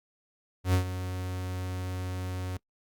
45% pulse tone with ADSR envelope, 91.9 Hz, F#2, 11 cents flat, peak -20 dBFS, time 0.64-2.57 s, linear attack 97 ms, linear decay 100 ms, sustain -12 dB, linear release 4 ms, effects noise-tail reverb RT60 0.1 s tail -26 dB re dry + Opus 48 kbps

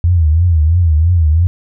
sine tone with vibrato, 82.41 Hz, E2, in tune, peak -7 dBFS, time 0.04-1.47 s, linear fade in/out 0 ms, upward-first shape triangle, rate 3 Hz, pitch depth 170 cents each way, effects none

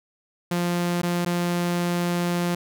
sawtooth tone with dropouts, 174.61 Hz, F3, in tune, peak -18 dBFS, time 0.51-2.55 s, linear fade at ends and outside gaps 5 ms, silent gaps 1.018-1.031 / 1.25-1.26 s, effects none

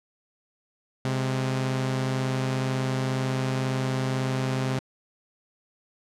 sawtooth tone pair together, 130.81 / 207.2 Hz, C3 / G#3, 0 / -4 cents, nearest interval minor sixth, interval 796 cents, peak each -21 / -30 dBFS, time 1.05-4.79 s, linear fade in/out 0 ms, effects low-pass 8000 Hz 12 dB/octave

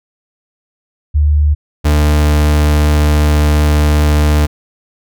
sine / 40% pulse tone pair in turn, 74.3 / 74.77 Hz, D2 / D2, +21 / +32 cents, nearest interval unison, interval 11 cents, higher second, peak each -7 dBFS, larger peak neither, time 1.14-1.55 / 1.84-4.47 s, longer second, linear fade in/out 20 ms, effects none

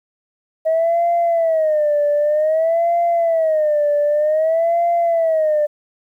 sine tone with vibrato, 634 Hz, D#5, 32 cents sharp, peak -12 dBFS, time 0.65-5.67 s, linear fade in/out 20 ms, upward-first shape sine, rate 0.53 Hz, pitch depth 140 cents each way, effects tanh soft clip ceiling -10 dBFS + 9-bit

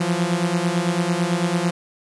sawtooth beating tone pair, 169.2 / 178.2 Hz, E3 / F3, +45 / +35 cents, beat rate 9 Hz, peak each -18 dBFS, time 0-1.71 s, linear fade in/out 10 ms, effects resampled to 24000 Hz

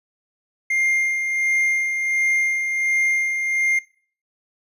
triangle tone with tremolo, 2112 Hz, C7, 16 cents sharp, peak -15 dBFS, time 0.7-3.79 s, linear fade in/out 5 ms, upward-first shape sine, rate 1.4 Hz, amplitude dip 45%, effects noise-tail reverb RT60 0.5 s tail -21 dB re dry + resampled to 32000 Hz

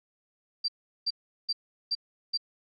sine tone bursts, 4699 Hz, D8, in tune, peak -25 dBFS, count 5, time 0.64-2.375 s, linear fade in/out 10 ms, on 43 ms, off 380 ms, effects none

